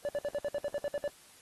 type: tone bursts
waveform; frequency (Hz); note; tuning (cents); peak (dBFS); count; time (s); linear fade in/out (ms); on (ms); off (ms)
triangle; 578; D5; -28; -28; 11; 0.05-1.078; 0; 38; 61
effects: white hiss -58 dBFS RMS until 1.41 s + AAC 32 kbps